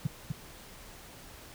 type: tone with echo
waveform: sine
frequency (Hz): 147.6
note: D3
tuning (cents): +9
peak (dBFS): -24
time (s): 0.05-0.07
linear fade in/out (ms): 5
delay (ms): 250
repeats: 1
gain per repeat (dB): -4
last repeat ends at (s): 0.32
effects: pink hiss -50 dBFS RMS until 1.54 s